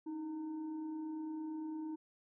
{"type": "tone with frequency modulation", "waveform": "sine", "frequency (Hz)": 314.4, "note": "D#4", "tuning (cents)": 18, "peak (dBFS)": -39, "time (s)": [0.06, 1.96], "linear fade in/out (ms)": 10, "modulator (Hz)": 600, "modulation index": 0.34, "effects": []}